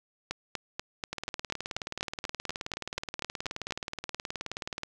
two click trains, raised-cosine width 0.2 ms, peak -15 / -17 dBFS, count 15 / 71, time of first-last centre 0.31-3.708 / 1.13-4.834 s, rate 4.12 / 18.9 Hz, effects none

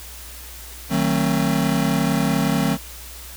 square chord, D# diminished seventh, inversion none, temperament just, 155.56 / 186.68 / 224 / 268.8 Hz, D#3 / F#3 / A3 / C4, 0 / +16 / +31 / +47 cents, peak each -24 dBFS, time 0.89-2.78 s, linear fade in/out 50 ms, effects added 60 Hz sine -39 dBFS peak until 3.36 s + white hiss -39 dBFS RMS until 3.36 s

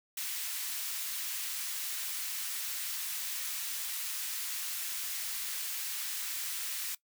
white high-pass noise, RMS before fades -37 dBFS, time 0.17-6.95 s, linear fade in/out 5 ms, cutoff 1600 Hz, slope 12 dB/octave, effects noise-tail reverb RT60 0.1 s tail -19 dB re dry

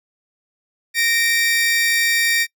sawtooth tone pair together, 1854.5 / 2331 Hz, A#6 / D7, -9 / -14 cents, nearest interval major third, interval 395 cents, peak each -14 / -16 dBFS, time 0.94-2.47 s, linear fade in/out 50 ms, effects noise-tail reverb RT60 0.1 s tail -25 dB re dry

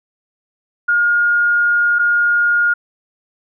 sine tone pair in turn, 1424 / 1424 Hz, F6 / F6, +33 / +33 cents, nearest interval unison, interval 0 cents, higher neither, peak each -11 dBFS, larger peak neither, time 0.88-1.99 / 1.99-2.74 s, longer first, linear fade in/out 10 ms, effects none

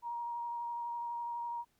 sine tone with vibrato, 945 Hz, A#5, 23 cents sharp, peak -36 dBFS, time 0.02-1.65 s, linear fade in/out 50 ms, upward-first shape sine, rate 12 Hz, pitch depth 12 cents each way, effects pink hiss -75 dBFS RMS until 1.79 s

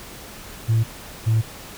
sine tone pair in turn, 112.5 / 111.59 Hz, A2 / A2, +39 / +25 cents, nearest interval unison, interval 14 cents, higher first, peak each -13 dBFS, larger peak neither, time 0.68-0.84 / 1.26-1.42 s, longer neither, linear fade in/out 20 ms, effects tanh soft clip ceiling -13 dBFS + pink hiss -39 dBFS RMS until 1.77 s

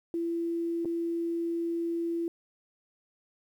sine tone with dropouts, 336.9 Hz, E4, 38 cents sharp, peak -28 dBFS, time 0.14-2.28 s, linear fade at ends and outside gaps 1 ms, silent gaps 0.848-0.855 s, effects 10-bit

